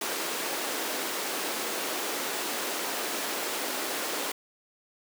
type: high-pass noise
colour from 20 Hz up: pink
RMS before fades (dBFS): -32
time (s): 0.01-4.32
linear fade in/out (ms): 5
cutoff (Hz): 290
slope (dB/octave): 24
effects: none